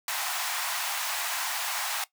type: high-pass noise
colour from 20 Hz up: pink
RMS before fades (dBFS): -31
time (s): 0.08-2.04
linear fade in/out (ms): 2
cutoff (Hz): 720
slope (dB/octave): 48
effects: noise-tail reverb RT60 0.1 s tail -17 dB re dry